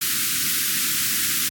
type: band-stop noise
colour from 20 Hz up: white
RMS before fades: -22 dBFS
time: 0.01-1.49 s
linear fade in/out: 10 ms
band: 340 to 1300 Hz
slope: 48 dB/octave
effects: high-pass 100 Hz 12 dB/octave + AAC 64 kbps